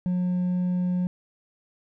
sine tone with hard clipping, 180.2 Hz, F#3, 45 cents flat, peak -23 dBFS, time 0.06-1.07 s, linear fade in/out 0 ms, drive 2 dB, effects none

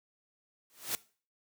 white noise with exponential growth, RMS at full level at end -30 dBFS, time 0.7-0.95 s, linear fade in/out 0 ms, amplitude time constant 54 ms, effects noise-tail reverb RT60 0.4 s tail -20 dB re dry + high-pass 100 Hz 12 dB/octave

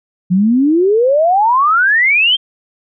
sine exponential sweep, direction up, 174.3 to 3229 Hz, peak -8 dBFS, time 0.3-2.37 s, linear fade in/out 20 ms, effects none

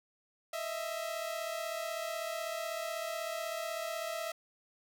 sawtooth tone pair together, 629.9 / 666 Hz, D#5 / E5, +21 / +18 cents, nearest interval minor second, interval 97 cents, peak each -36 / -34 dBFS, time 0.53-4.32 s, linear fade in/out 5 ms, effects none

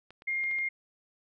clicks, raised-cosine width 0.3 ms, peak -34 dBFS, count 5, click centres 0.106 / 0.221 / 0.439 / 0.513 / 0.587 s
sine tone, 2124 Hz, C7, 25 cents sharp, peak -28 dBFS, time 0.27-0.69 s, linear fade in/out 10 ms
effects none

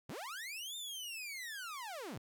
sawtooth linear two-way sweep, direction up then down, 83.3 to 3646 to 83.3 Hz, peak -39 dBFS, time 0.09-2.18 s, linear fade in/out 5 ms, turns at 0.76 s, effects 12-bit

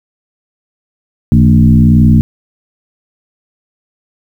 sine tone with frequency modulation, 155.56 Hz, D#3, in tune, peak -3 dBFS, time 1.32-2.21 s, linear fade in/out 0 ms, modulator 61.7 Hz, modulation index 1.5, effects 7-bit

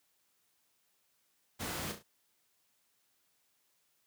pink noise with echo, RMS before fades -39 dBFS, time 1.59-1.93 s, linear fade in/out 20 ms, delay 34 ms, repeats 3, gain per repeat -7 dB, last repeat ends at 2.032 s, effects white hiss -75 dBFS RMS until 4.06 s + high-pass 80 Hz 12 dB/octave

